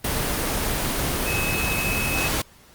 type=tone in noise; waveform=sine; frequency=2570 Hz; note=E7; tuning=45 cents flat; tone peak=-25 dBFS; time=1.26-2.28 s; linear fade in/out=5 ms; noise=pink; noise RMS=-24 dBFS; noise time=0.04-2.42 s; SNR=-4 dB; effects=pink hiss -52 dBFS RMS until 2.74 s + Opus 24 kbps